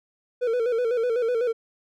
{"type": "tone with vibrato", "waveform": "triangle", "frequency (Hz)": 473.9, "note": "A#4", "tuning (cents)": 28, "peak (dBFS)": -19, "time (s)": [0.41, 1.53], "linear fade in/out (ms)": 20, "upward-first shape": "square", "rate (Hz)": 8, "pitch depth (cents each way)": 76, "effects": []}